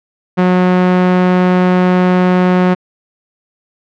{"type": "tone", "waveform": "sawtooth", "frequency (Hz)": 181.9, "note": "F#3", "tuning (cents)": -29, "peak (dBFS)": -4, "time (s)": [0.37, 2.75], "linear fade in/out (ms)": 20, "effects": ["low-pass 2000 Hz 12 dB/octave"]}